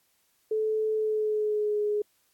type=tone with pitch glide; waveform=sine; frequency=434.6 to 417.9 Hz; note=A4 to G#4; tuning=-21 to +11 cents; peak=-24 dBFS; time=0.51-2.02 s; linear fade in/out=5 ms; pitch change=-68 cents; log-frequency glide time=0.94-1.8 s; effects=white hiss -69 dBFS RMS until 2.33 s + AAC 64 kbps